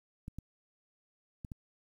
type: clicks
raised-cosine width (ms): 5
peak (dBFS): -29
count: 4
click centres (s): 0.281 / 0.386 / 1.448 / 1.518
effects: 10-bit

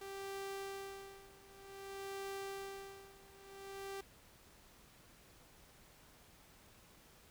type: tone with tremolo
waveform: sawtooth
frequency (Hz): 392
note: G4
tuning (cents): 0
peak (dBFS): -38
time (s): 0.01-4.01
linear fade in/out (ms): 5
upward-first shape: sine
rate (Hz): 0.54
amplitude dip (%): 90
effects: pink hiss -63 dBFS RMS until 7.3 s

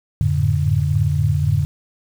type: tone cluster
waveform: sine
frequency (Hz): 87.6 / 104.9 / 108.7 / 144.4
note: F2 / G#2 / A2 / D3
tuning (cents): +6 / +18 / -21 / -29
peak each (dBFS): -20 / -23 / -22 / -18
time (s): 0.21-1.65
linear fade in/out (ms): 0
effects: 7-bit

